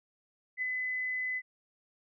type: tone with ADSR envelope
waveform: sine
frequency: 2014 Hz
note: B6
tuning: 33 cents sharp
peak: -28 dBFS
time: 0.57-1.42 s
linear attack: 54 ms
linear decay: 3 ms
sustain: -3 dB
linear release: 49 ms
effects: none